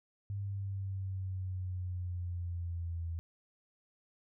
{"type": "exponential sweep", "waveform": "sine", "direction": "down", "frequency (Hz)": [100.5, 83], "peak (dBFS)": -35, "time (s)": [0.3, 3.19], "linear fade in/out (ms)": 0, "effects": []}